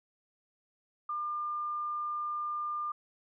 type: tone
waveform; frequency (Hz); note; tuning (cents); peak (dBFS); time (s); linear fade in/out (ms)
sine; 1200; D6; +37; -32; 1.09-2.92; 5
effects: none